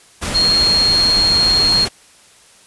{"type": "tone in noise", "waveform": "sine", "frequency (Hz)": 4257, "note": "C8", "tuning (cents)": 29, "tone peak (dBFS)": -11, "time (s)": [0.34, 1.86], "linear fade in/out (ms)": 20, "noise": "pink", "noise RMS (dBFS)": -22, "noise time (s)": [0.21, 1.89], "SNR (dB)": 8, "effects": ["white hiss -47 dBFS RMS until 2.66 s", "resampled to 24000 Hz"]}